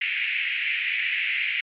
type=band-pass noise; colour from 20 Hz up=pink; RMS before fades=-26 dBFS; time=0.01-1.61 s; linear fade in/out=5 ms; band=2000 to 2700 Hz; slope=48 dB/octave; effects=MP3 64 kbps